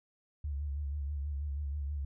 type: tone with vibrato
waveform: sine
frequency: 71.8 Hz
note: D2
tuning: 39 cents flat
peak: -33 dBFS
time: 0.44-2.05 s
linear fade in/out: 5 ms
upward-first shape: sine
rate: 6.2 Hz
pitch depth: 67 cents each way
effects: none